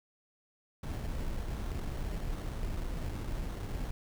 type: noise with sample-and-hold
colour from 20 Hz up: brown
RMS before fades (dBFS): -36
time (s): 0.83-3.91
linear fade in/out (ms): 5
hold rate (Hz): 2450
effects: none